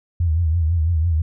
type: tone with vibrato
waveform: sine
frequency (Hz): 82.2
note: E2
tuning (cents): -4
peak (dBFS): -15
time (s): 0.2-1.22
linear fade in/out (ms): 5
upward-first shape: triangle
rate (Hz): 6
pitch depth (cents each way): 130
effects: none